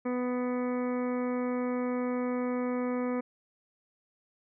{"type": "harmonic tone", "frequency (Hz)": 248.4, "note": "B3", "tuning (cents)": 10, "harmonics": [1, 2, 3, 4, 5, 6, 7, 8, 9], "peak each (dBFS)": [-30, -33, -45, -43, -43, -55, -51, -51, -49], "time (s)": [0.05, 3.21], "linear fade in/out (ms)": 10, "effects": []}